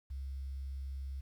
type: tone with quantisation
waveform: sine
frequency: 67.3 Hz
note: C2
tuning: 49 cents sharp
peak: -38 dBFS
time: 0.1-1.21 s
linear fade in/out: 10 ms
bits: 11
effects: none